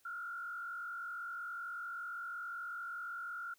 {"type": "tone with frequency modulation", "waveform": "sine", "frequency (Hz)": 1396.9, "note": "F6", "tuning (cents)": 0, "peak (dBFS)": -40, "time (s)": [0.05, 3.54], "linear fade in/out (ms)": 5, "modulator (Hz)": 45.3, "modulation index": 1.1, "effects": ["white hiss -71 dBFS RMS until 3.58 s"]}